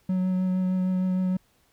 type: tone with vibrato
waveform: triangle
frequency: 185 Hz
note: F#3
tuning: in tune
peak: -20 dBFS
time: 0.09-1.37 s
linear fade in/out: 5 ms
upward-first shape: triangle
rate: 6.5 Hz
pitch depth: 15 cents each way
effects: pink hiss -65 dBFS RMS until 1.72 s